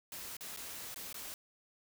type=noise with dropouts; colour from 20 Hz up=white; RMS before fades=-45 dBFS; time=0.12-1.34 s; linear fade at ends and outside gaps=1 ms; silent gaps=0.368-0.408 / 0.564-0.572 / 0.944-0.96 / 1.128-1.143 s; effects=none